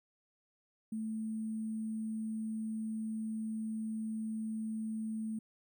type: tone with sample-and-hold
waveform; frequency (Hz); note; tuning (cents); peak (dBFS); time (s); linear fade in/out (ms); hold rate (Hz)
sine; 220; A3; 0; -35; 0.92-5.39; 5; 8820
effects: none